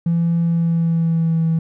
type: tone with pitch glide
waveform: triangle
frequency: 168.5 to 163.04 Hz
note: E3 to E3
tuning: +38 to -19 cents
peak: -11 dBFS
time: 0.06-1.59 s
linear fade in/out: 5 ms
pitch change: -57 cents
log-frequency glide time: 0.42-1.45 s
effects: tanh soft clip ceiling -11 dBFS